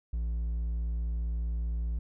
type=tone with hard clipping; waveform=sine; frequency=57.6 Hz; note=A#1; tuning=20 cents flat; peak=-30 dBFS; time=0.13-1.99 s; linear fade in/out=5 ms; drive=3 dB; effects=none